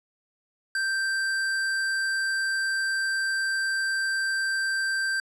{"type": "tone", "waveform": "square", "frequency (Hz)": 1568, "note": "G6", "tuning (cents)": 0, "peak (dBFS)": -25, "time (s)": [0.75, 5.2], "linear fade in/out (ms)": 2, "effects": ["low-pass 9000 Hz 12 dB/octave"]}